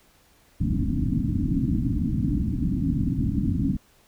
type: low-pass noise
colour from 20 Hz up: white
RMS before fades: -24 dBFS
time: 0.6-3.77 s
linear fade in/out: 10 ms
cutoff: 300 Hz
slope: 96 dB/octave
effects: pink hiss -59 dBFS RMS until 4.07 s